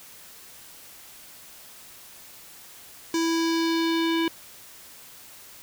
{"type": "tone with low-pass filter sweep", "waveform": "square", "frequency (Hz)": 329.6, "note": "E4", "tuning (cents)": 0, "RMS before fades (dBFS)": -24, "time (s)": [3.14, 4.28], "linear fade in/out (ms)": 2, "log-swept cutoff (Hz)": [6400, 3200], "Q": 2.4, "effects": ["white hiss -47 dBFS RMS until 5.62 s"]}